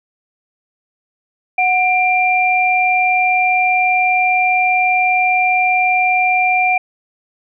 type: tone pair together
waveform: sine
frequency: 736 / 2375 Hz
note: F#5 / D7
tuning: -9 / +19 cents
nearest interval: octave + minor sixth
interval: 2028 cents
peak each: -14 dBFS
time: 1.58-6.78 s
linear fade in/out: 5 ms
effects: none